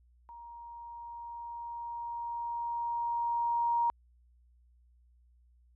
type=tone with level ramp; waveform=sine; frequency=941 Hz; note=A#5; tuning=16 cents sharp; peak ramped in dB=-46 to -25 dBFS; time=0.29-3.9 s; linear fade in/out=0 ms; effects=added 60 Hz sine -61 dBFS peak until 5.75 s